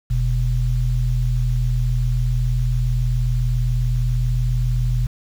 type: tone pair together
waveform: sine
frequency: 43.6 / 123.47 Hz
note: F1 / B2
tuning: -2 / 0 cents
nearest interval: octave + tritone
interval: 1802 cents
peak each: -19 dBFS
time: 0.1-5.07 s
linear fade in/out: 10 ms
effects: 7-bit